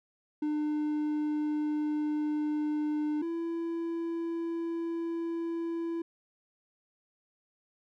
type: tone pair in turn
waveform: triangle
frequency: 300.9 / 334.3 Hz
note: D4 / E4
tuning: +42 / +24 cents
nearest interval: major second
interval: 182 cents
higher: second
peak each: -26 / -29 dBFS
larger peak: first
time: 0.42-3.22 / 3.22-6.02 s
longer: neither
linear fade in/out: 5 ms
effects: none